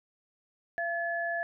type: tone pair together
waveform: sine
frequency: 681 / 1716 Hz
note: F5 / A6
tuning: -44 / -44 cents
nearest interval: octave + major third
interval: 1600 cents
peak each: -32 / -32 dBFS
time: 0.78-1.43 s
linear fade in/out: 0 ms
effects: none